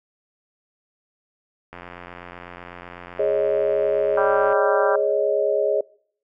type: click train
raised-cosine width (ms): 0.5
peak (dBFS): -22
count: 247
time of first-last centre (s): 1.73-4.525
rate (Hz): 88
type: chord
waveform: sine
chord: Ab suspended fourth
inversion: none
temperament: just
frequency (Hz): 415.3 / 553.7 / 623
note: Ab4 / Db5 / Eb5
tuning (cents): 0 / -2 / +2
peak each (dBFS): -22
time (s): 3.19-5.81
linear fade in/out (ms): 5
type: harmonic tone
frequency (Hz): 196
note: G3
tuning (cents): 0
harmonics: 3 / 4 / 5 / 6 / 7 / 8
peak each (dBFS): -25 / -26 / -27 / -28 / -28 / -29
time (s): 4.17-4.96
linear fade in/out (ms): 5
effects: noise-tail reverb RT60 0.6 s tail -24 dB re dry